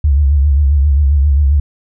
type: tone with vibrato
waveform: sine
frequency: 71.1 Hz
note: C#2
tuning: 45 cents sharp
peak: -7 dBFS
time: 0.04-1.6 s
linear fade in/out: 5 ms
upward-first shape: triangle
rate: 7.5 Hz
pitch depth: 120 cents each way
effects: none